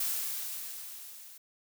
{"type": "noise with level ramp", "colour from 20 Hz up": "blue", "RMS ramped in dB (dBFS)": [-31, -51], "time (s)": [0, 1.38], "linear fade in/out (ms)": 5, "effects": []}